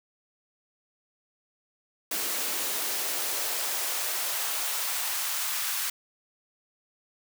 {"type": "noise with high-pass filter sweep", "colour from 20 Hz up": "white", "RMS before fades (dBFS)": -30, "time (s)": [2.11, 5.9], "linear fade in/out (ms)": 5, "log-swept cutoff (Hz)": [260, 1200], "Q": 1.1, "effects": []}